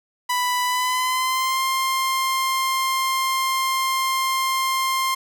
sawtooth tone with pitch glide, 991 to 1056 Hz, B5 to C6, +6 to +16 cents, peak -16 dBFS, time 0.29-5.15 s, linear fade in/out 10 ms, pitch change +110 cents, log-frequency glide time 0.64-1.62 s, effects none

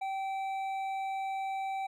sine tone with hard clipping, 774 Hz, G5, 22 cents flat, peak -34 dBFS, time 0.01-1.87 s, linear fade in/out 10 ms, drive 7 dB, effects none

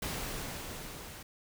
pink noise with level ramp, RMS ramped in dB -36 to -47 dBFS, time 0.02-1.23 s, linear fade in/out 5 ms, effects none

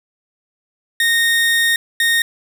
30% pulse tone pair in turn, 1850 / 1850 Hz, A#6 / A#6, -14 / -14 cents, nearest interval unison, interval 0 cents, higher neither, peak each -10 dBFS, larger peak neither, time 1-1.76 / 2-2.22 s, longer first, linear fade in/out 2 ms, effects none

